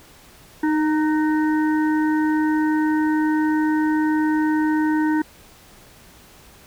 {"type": "harmonic tone with a mistuned harmonic", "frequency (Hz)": 309.1, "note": "D#4", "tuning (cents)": -11, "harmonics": [1, 3, 5, 6], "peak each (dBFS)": [-17, -27, -31, -33], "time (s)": [0.63, 5.22], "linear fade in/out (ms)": 5, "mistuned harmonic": 5, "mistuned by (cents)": -38, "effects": ["pink hiss -48 dBFS RMS until 6.66 s"]}